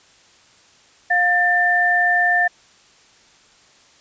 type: tone pair together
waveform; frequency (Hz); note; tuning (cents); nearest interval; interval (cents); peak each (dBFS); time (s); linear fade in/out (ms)
sine; 708 / 1784; F5 / A6; +23 / +23; octave + major third; 1600; -19 / -15; 1.1-2.48; 10
effects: white hiss -52 dBFS RMS until 4 s + resampled to 16000 Hz